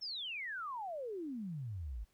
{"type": "exponential sweep", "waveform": "sine", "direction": "down", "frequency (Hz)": [5490, 49], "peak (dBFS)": -39, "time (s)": [0.01, 2.05], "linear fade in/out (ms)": 20, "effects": ["pink hiss -75 dBFS RMS until 2.13 s"]}